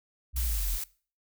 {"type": "linear sweep", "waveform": "sine", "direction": "down", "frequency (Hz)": [64, 38.35], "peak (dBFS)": -27, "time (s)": [0.33, 0.79], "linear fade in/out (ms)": 50}
{"type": "noise", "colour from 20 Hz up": "blue", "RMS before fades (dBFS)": -35, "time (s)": [0.36, 0.84], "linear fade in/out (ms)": 5}
{"effects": ["noise-tail reverb RT60 0.4 s tail -21 dB re dry"]}